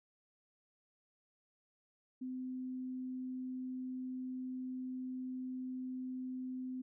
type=tone; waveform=sine; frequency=256.1 Hz; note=C4; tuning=37 cents flat; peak=-39 dBFS; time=2.21-6.82 s; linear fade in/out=10 ms; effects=none